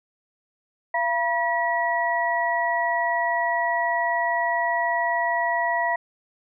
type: tone cluster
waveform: sine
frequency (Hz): 683 / 964 / 1931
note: F5 / B5 / B6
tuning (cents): -39 / -42 / -39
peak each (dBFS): -25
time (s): 0.94-5.96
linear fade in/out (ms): 5
effects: none